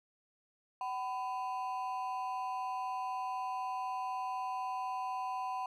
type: ring-modulated tone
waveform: triangle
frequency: 880 Hz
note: A5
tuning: in tune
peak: -30 dBFS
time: 0.81-5.66 s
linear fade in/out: 2 ms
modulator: 122 Hz
effects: none